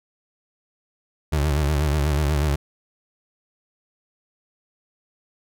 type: tone with vibrato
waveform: 30% pulse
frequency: 73.8 Hz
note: D2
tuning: 9 cents sharp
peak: -16 dBFS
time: 1.32-2.56 s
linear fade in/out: 10 ms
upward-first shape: sine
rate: 8.2 Hz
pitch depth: 100 cents each way
effects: none